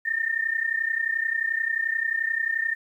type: tone pair together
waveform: sine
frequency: 1797 / 1828.4 Hz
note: A6 / A#6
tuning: +36 / -34 cents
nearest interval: unison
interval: 30 cents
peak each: -26 dBFS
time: 0.05-2.75 s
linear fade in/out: 10 ms
effects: 10-bit